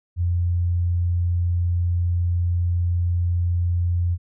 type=tone; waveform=sine; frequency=87.31 Hz; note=F2; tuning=in tune; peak=-18 dBFS; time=0.16-4.18 s; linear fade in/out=50 ms; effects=none